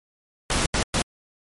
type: noise bursts at uneven times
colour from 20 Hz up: pink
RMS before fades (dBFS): -22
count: 3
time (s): 0.5-0.66 / 0.74-0.83 / 0.94-1.02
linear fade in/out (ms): 2
effects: MP3 48 kbps